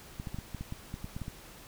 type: clicks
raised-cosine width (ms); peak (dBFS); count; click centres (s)
5; -25; 12; 0.199 / 0.272 / 0.345 / 0.387 / 0.547 / 0.61 / 0.724 / 0.941 / 1.044 / 1.165 / 1.217 / 1.281
effects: pink hiss -51 dBFS RMS until 1.67 s